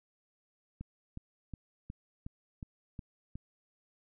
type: click train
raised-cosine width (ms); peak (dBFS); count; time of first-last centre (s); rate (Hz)
5; -29; 8; 0.81-3.355; 2.75
effects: none